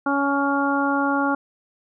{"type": "harmonic tone", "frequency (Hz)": 280, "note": "C#4", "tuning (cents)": 18, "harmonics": [1, 2, 3, 4, 5], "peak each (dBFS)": [-22, -28, -25, -27, -25], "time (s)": [0.06, 1.35], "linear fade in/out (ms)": 5, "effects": []}